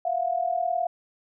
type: tone pair together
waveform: sine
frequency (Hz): 679 / 718.4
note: F5 / F5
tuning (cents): -49 / +49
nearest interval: minor second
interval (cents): 98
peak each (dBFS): -26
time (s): 0.05-0.87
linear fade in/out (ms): 5
effects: none